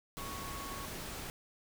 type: tone in noise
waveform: sine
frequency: 1108.7 Hz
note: C#6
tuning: in tune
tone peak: -45 dBFS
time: 0.18-0.85 s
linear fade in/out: 0 ms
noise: pink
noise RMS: -43 dBFS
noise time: 0.17-1.3 s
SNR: -5 dB
effects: none